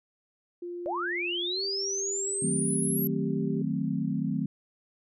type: tone with pitch glide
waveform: sine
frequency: 350 to 392.9 Hz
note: F4 to G4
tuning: +4 to +4 cents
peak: -34 dBFS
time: 0.62-3.62 s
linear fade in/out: 5 ms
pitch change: +200 cents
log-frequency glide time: 1.46-1.63 s
type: linear sweep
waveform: sine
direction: up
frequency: 523.3 to 11790 Hz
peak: -29 dBFS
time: 0.86-3.07 s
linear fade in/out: 0 ms
type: chord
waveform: sine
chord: D# diminished seventh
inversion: none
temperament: equal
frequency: 155.56 / 185 / 220 / 261.6 Hz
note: D#3 / F#3 / A3 / C4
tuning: 0 / 0 / 0 / 0 cents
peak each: -32 dBFS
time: 2.42-4.46 s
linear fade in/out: 5 ms
effects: none